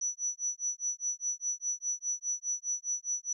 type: tone with tremolo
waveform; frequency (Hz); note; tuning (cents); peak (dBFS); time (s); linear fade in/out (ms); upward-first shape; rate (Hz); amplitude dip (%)
sine; 5920; F#8; 0; -28; 0.01-3.33; 5; sine; 4.9; 100
effects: none